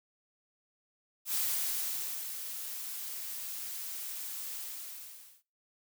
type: noise with ADSR envelope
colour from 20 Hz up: blue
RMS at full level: -31 dBFS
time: 1.25-5.43 s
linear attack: 90 ms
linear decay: 930 ms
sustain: -9 dB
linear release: 880 ms
effects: noise-tail reverb RT60 0.4 s tail -25 dB re dry